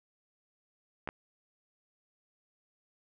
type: clicks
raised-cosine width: 0.5 ms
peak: -21 dBFS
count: 2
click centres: 1.075 / 1.089 s
effects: none